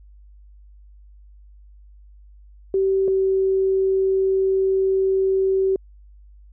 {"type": "tone pair in turn", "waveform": "sine", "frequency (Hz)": [385.6, 383.2], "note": ["G4", "G4"], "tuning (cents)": [-28, -39], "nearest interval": "unison", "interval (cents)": 11, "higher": "first", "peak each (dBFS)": -16, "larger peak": "neither", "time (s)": [[2.74, 3.08], [3.08, 5.76]], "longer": "second", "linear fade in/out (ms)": 2, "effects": ["added 50 Hz sine -44 dBFS peak until 6.52 s"]}